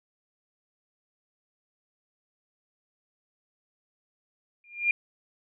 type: tone with exponential growth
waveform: sine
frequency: 2404 Hz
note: D7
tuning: 40 cents sharp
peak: -17 dBFS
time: 4.64-4.91 s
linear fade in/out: 2 ms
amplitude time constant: 57 ms
effects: none